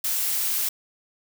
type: noise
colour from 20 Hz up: blue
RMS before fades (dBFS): -25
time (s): 0.04-0.69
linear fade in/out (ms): 5
effects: none